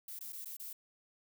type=noise with dropouts; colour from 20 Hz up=violet; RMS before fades=-45 dBFS; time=0.08-0.73 s; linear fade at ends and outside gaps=5 ms; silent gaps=0.191-0.208 / 0.324-0.329 / 0.447-0.456 / 0.568-0.597 s; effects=none